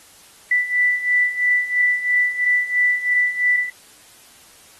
sine beating tone pair, 1975.5 / 1978.5 Hz, B6 / B6, 0 / +3 cents, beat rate 3 Hz, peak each -21 / -17 dBFS, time 0.51-3.7 s, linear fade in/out 5 ms, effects white hiss -48 dBFS RMS until 4.79 s + AAC 32 kbps

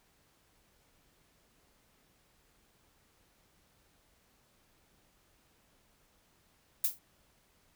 violet noise with exponential decay, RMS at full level -24 dBFS, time 6.84-6.99 s, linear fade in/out 5 ms, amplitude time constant 31 ms, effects pink hiss -69 dBFS RMS until 7.75 s

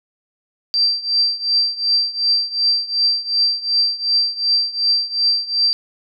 sine tone with tremolo, 4698 Hz, D8, in tune, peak -11 dBFS, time 0.74-5.73 s, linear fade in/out 0 ms, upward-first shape triangle, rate 2.7 Hz, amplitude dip 90%, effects none

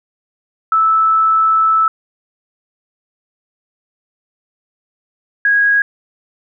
sine tone pair in turn, 1312 / 1648.3 Hz, E6 / G#6, -9 / -14 cents, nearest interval major third, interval 395 cents, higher second, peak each -9 dBFS, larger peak neither, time 0.72-1.88 / 5.45-5.82 s, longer first, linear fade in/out 2 ms, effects none

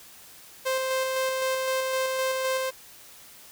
sawtooth tone with tremolo, 523.3 Hz, C5, in tune, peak -20 dBFS, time 0.65-2.71 s, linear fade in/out 20 ms, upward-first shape square, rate 3.9 Hz, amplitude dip 25%, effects white hiss -49 dBFS RMS until 3.51 s

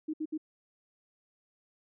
sine tone bursts, 311.1 Hz, D#4, in tune, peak -31 dBFS, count 3, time 0.08-0.378 s, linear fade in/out 10 ms, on 56 ms, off 65 ms, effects none

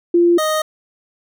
sine / 25% pulse tone pair in turn, 345.4 / 621.9 Hz, F4 / D#5, -19 / -1 cents, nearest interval minor seventh, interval 1018 cents, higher second, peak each -9 / -12 dBFS, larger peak first, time 0.14-0.38 / 0.38-0.62 s, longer neither, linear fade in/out 5 ms, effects none

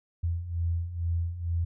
sine beating tone pair, 83.3 / 85.5 Hz, E2 / F2, +19 / -36 cents, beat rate 2.2 Hz, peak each -33 / -28 dBFS, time 0.23-1.65 s, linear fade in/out 10 ms, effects none

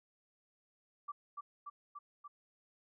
sine tone with echo, 1163 Hz, D6, 17 cents flat, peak -39 dBFS, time 1.08-1.12 s, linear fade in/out 10 ms, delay 290 ms, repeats 4, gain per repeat -2 dB, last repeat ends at 2.28 s, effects none

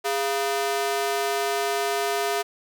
sawtooth ring-modulated tone, 551 Hz, C#5, 11 cents flat, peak -16 dBFS, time 0.04-2.43 s, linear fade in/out 20 ms, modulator 141 Hz, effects none

